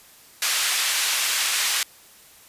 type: band-pass noise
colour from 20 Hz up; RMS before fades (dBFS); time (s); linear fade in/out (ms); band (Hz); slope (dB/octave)
pink; -23; 0.42-1.83; 2; 1900 to 12000; 12
effects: white hiss -50 dBFS RMS until 2.48 s + resampled to 32000 Hz